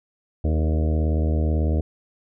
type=harmonic tone with a mistuned harmonic; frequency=78.1 Hz; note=D#2; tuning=7 cents sharp; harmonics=1 / 2 / 3 / 4 / 5 / 6 / 7 / 8 / 9; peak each=-19 / -29 / -30 / -31 / -36 / -35 / -36 / -37 / -42 dBFS; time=0.44-1.81 s; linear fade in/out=5 ms; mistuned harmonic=5; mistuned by=+49 cents; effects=none